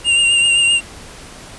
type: tone with vibrato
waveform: square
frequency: 2794 Hz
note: F7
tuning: in tune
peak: -11 dBFS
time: 0.04-0.81 s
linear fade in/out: 50 ms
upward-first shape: triangle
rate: 7.7 Hz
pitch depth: 32 cents each way
effects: pink hiss -36 dBFS RMS until 1.58 s + resampled to 24000 Hz